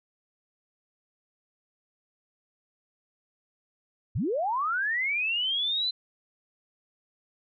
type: linear sweep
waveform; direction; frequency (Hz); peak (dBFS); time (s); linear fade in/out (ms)
sine; up; 73.42 to 4085; -25; 4.15-5.91; 10
effects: none